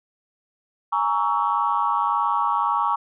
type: chord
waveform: sine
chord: A# half-diminished seventh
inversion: third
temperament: equal with one note detuned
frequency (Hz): 830.6 / 932.3 / 1123.6 / 1318.5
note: G#5 / A#5 / C#6 / E6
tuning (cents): 0 / 0 / +23 / 0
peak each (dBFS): -26 / -23 / -22 / -28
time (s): 0.92-2.96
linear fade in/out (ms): 10
effects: tanh soft clip ceiling -9 dBFS